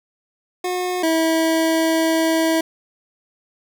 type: tone pair in turn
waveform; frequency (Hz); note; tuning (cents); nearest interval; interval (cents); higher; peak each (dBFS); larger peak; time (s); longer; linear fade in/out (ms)
25% pulse; 362.3 / 324.2; F#4 / E4; -36 / -29; major second; 193; first; -17 / -12; second; 0.64-1.03 / 1.03-2.61; second; 5
effects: none